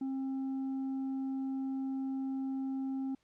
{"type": "tone with tanh clipping", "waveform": "triangle", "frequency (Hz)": 267.1, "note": "C4", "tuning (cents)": 36, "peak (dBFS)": -34, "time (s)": [0.01, 3.15], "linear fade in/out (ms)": 5, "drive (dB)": 8, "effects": ["pink hiss -75 dBFS RMS until 3.23 s", "low-pass 7000 Hz 12 dB/octave"]}